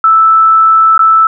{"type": "tone with dropouts", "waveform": "sine", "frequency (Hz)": 1317, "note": "E6", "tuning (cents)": -2, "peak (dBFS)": -3, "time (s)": [0.04, 1.27], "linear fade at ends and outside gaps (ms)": 2, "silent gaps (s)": [0.978, 0.992], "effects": []}